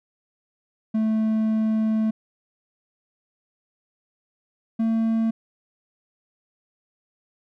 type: tone pair in turn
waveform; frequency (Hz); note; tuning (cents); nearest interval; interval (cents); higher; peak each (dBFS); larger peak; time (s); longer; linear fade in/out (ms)
triangle; 219.1 / 224.9; A3 / A3; -7 / +38; unison; 45; second; -17; neither; 0.94-2.11 / 4.79-5.31; first; 10
effects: none